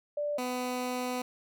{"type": "tone pair in turn", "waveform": ["sine", "15% pulse"], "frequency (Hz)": [587.3, 250.3], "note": ["D5", "B3"], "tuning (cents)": [0, 23], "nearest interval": "octave + minor third", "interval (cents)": 1477, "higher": "first", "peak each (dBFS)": [-29, -25], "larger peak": "second", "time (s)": [[0.17, 0.38], [0.38, 1.22]], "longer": "second", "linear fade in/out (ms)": 5, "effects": []}